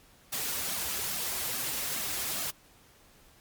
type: noise with flanger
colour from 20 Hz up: white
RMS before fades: -33 dBFS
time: 0.32-2.51 s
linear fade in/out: 10 ms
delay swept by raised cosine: 2 to 6.8 ms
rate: 2.4 Hz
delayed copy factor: -0.75
effects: pink hiss -59 dBFS RMS until 3.4 s + MP3 96 kbps